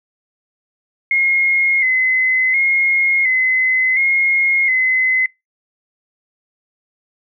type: tone with vibrato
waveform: sine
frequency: 2093 Hz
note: C7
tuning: in tune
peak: -12 dBFS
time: 1.11-5.26 s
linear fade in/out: 2 ms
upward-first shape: square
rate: 0.7 Hz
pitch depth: 46 cents each way
effects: noise-tail reverb RT60 0.2 s tail -23 dB re dry